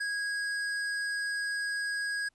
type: tone with hard clipping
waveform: sine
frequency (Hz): 1648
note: G#6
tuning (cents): -14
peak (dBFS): -32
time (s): 0-2.29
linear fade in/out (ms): 10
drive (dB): 15
effects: pink hiss -75 dBFS RMS until 2.34 s + resampled to 24000 Hz